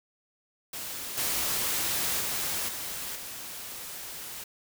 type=noise with level steps; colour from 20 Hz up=white; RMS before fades=-37 / -29 / -31 / -36 / -40 dBFS; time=0.73-4.44 s; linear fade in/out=5 ms; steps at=1.17 / 2.2 / 2.68 / 3.15 s; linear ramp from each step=10 ms; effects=none